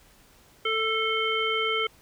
harmonic tone with a mistuned harmonic, 443.3 Hz, A4, 13 cents sharp, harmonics 1 / 3 / 5 / 7, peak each -29 / -29 / -29 / -29 dBFS, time 0.65-1.87 s, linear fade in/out 5 ms, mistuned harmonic 5, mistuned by -32 cents, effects pink hiss -57 dBFS RMS until 2.01 s

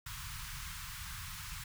pink band-stop noise, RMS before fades -44 dBFS, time 0.06-1.64 s, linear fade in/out 5 ms, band 160 to 1000 Hz, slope 48 dB/octave, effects none

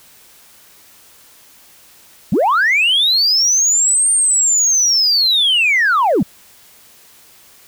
sine linear two-way sweep, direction up then down, 138.59 to 8870 to 138.59 Hz, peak -9 dBFS, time 2.32-6.23 s, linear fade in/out 5 ms, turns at 4.11 s, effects tanh soft clip ceiling -8 dBFS + white hiss -46 dBFS RMS until 7.67 s

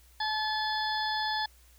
harmonic tone with a mistuned harmonic, 864 Hz, A5, 32 cents flat, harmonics 1 / 2 / 4 / 5 / 6, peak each -31 / -34 / -37 / -38 / -39 dBFS, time 0.2-1.46 s, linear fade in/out 5 ms, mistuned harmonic 6, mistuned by -50 cents, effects added 60 Hz sine -57 dBFS peak until 1.78 s + white hiss -62 dBFS RMS until 1.78 s

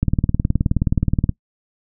click train, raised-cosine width 5 ms, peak -4 dBFS, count 25, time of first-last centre 0.03-1.293 s, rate 19 Hz, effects noise-tail reverb RT60 0.1 s tail -22 dB re dry

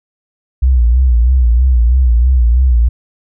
sine tone with vibrato, 61.3 Hz, B1, 12 cents flat, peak -6 dBFS, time 0.62-2.89 s, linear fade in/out 10 ms, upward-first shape sine, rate 3.1 Hz, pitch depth 110 cents each way, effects none

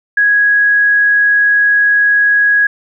sine tone, 1661.2 Hz, G#6, in tune, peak -7 dBFS, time 0.17-2.67 s, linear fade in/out 5 ms, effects none

